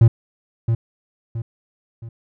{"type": "tone with echo", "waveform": "triangle", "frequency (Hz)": 114.6, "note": "A#2", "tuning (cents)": -29, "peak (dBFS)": -5, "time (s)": [0.01, 0.08], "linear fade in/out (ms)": 5, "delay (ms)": 670, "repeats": 3, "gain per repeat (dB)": -8, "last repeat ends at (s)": 2.09, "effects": []}